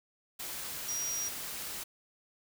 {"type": "tone in noise", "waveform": "sine", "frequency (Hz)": 5730, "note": "F8", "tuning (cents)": 44, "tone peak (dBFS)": -33, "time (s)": [0.88, 1.29], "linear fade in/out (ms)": 10, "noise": "white", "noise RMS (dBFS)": -40, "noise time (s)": [0.39, 1.84], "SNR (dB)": 4, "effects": []}